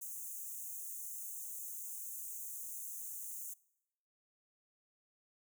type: high-pass noise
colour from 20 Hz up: white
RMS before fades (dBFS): -45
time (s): 0.01-3.54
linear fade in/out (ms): 10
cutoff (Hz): 6200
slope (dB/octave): 96
effects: noise-tail reverb RT60 0.8 s tail -22 dB re dry